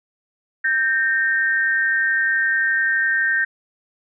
sine tone pair together, 1568 / 1836.4 Hz, G6 / A#6, 0 / -26 cents, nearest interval minor third, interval 274 cents, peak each -19 dBFS, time 0.64-3.45 s, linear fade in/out 10 ms, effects none

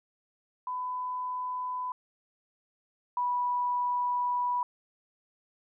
sine tone pair in turn, 1002 / 981.4 Hz, B5 / B5, +25 / -11 cents, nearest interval unison, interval 36 cents, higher first, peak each -31 / -26 dBFS, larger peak second, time 0.67-1.92 / 3.17-4.63 s, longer second, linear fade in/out 2 ms, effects none

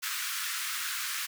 pink high-pass noise, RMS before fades -34 dBFS, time 0.02-1.27 s, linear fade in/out 20 ms, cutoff 1200 Hz, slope 48 dB/octave, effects none

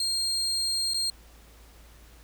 35% pulse tone with dropouts, 4210 Hz, C8, 10 cents sharp, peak -24 dBFS, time 0-1.1 s, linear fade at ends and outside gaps 2 ms, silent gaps 0.936-0.943 s, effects added 56 Hz sine -51 dBFS peak until 2.23 s + pink hiss -56 dBFS RMS until 2.23 s

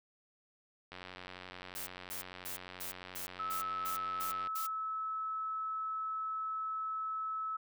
click train, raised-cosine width 0.3 ms, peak -30 dBFS, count 326, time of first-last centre 0.92-4.472 s, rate 91.5 Hz
blue noise bursts, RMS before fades -42 dBFS, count 9, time 1.75-4.67 s, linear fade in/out 10 ms, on 120 ms, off 230 ms
sine tone, 1300 Hz, E6, 24 cents flat, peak -35 dBFS, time 3.39-7.57 s, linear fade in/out 10 ms
effects none

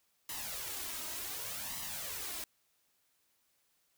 white noise with flanger, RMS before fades -41 dBFS, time 0.29-2.44 s, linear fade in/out 2 ms, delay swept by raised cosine 1 to 3.2 ms, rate 0.67 Hz, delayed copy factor +0.65, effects white hiss -75 dBFS RMS until 3.97 s

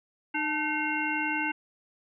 harmonic tone with a mistuned harmonic, 305.1 Hz, D#4, 34 cents flat, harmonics 1 / 3 / 5 / 7 / 9, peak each -33 / -33 / -33 / -33 / -33 dBFS, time 0.34-1.52 s, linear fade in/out 10 ms, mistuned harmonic 3, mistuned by -70 cents, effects none

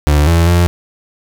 35% pulse tone with pitch steps, 73.7 / 84.1 / 87 Hz, D2 / E2 / F2, +7 / +35 / -6 cents, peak -6 dBFS, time 0.07-0.67 s, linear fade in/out 0 ms, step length 200 ms, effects none

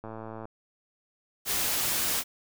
click train, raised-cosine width 1 ms, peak -26 dBFS, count 47, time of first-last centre 0.04-0.454 s, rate 111 Hz
white noise, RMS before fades -28 dBFS, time 1.45-2.24 s, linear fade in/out 50 ms
effects none

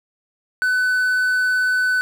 triangle tone with quantisation, 1503 Hz, F#6, 27 cents sharp, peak -14 dBFS, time 0.62-2.01 s, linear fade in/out 0 ms, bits 7, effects none

